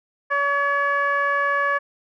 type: tone with low-pass filter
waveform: 15% pulse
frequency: 567 Hz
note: C#5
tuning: 39 cents sharp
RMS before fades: -21 dBFS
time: 0.3-1.79 s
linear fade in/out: 20 ms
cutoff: 1500 Hz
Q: 4.7
effects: none